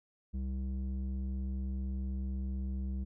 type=tone with low-pass filter; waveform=square; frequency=65.41 Hz; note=C2; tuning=in tune; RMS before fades=-36 dBFS; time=0.33-3.05 s; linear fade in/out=20 ms; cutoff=200 Hz; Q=1.4; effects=none